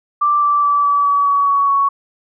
sine tone with pitch steps, 1174.7 / 1165.9 / 1157.2 / 1148.5 / 1139.9 / 1131.4 / 1122.9 / 1114.5 Hz, D6 / D6 / D6 / D6 / C#6 / C#6 / C#6 / C#6, 0 / -13 / -26 / -39 / +48 / +35 / +22 / +9 cents, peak -11 dBFS, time 0.21-1.89 s, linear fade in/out 10 ms, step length 210 ms, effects none

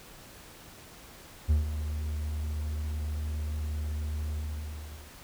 triangle tone with ADSR envelope, 75.8 Hz, D#2, 45 cents flat, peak -17 dBFS, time 1.48-5.14 s, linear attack 25 ms, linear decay 140 ms, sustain -11 dB, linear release 820 ms, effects pink hiss -50 dBFS RMS until 5.23 s

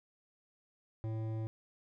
triangle tone with hard clipping, 110.8 Hz, A2, 13 cents sharp, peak -37 dBFS, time 1.04-1.47 s, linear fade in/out 0 ms, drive 16 dB, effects none

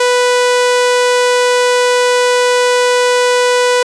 sawtooth tone, 493.9 Hz, B4, in tune, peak -5 dBFS, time 0-3.83 s, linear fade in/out 5 ms, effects resampled to 22050 Hz + 7-bit

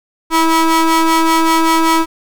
30% pulse ring-modulated tone, 324.2 Hz, E4, 29 cents flat, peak -4 dBFS, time 0.3-2.06 s, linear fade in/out 50 ms, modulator 651 Hz, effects none

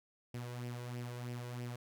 sawtooth tone with flanger, 121.9 Hz, B2, 22 cents flat, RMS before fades -43 dBFS, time 0.34-1.76 s, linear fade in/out 5 ms, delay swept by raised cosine 0.37 to 2.07 ms, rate 3.1 Hz, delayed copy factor +0.55, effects none

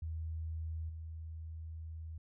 sine tone with level steps, 80.4 Hz, E2, 43 cents flat, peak -37 / -42 dBFS, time 0.02-2.18 s, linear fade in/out 5 ms, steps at 0.89 s, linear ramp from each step 5 ms, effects none

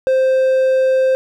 triangle tone, 523.3 Hz, C5, in tune, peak -9 dBFS, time 0.07-1.15 s, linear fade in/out 0 ms, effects none

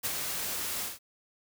white noise with ADSR envelope, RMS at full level -30 dBFS, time 0.03-0.99 s, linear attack 24 ms, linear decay 35 ms, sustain -4 dB, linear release 160 ms, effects none

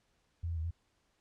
sine tone with pitch steps, 84.2 / 83.7 / 79.5 / 84.4 Hz, E2 / E2 / D#2 / E2, +37 / +27 / +38 / +41 cents, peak -33 dBFS, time 0.43-0.71 s, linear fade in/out 10 ms, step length 70 ms, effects pink hiss -75 dBFS RMS until 1.2 s + low-pass 8000 Hz 12 dB/octave

